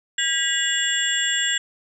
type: tone cluster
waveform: sine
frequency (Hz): 1620 / 1940 / 2862 / 3387 / 7430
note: G#6 / B6 / F7 / G#7 / A#8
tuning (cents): -43 / -31 / +42 / +33 / -7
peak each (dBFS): -26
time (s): 0.18-1.58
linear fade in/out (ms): 5
effects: none